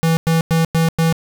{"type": "tone bursts", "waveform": "square", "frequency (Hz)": 163.7, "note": "E3", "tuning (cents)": -12, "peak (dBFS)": -13, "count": 5, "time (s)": [0.03, 1.126], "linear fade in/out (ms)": 0, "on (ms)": 140, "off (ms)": 99, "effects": []}